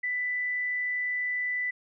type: tone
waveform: sine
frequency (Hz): 1987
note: B6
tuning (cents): +10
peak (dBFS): -27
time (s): 0.03-1.71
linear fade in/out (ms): 10
effects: none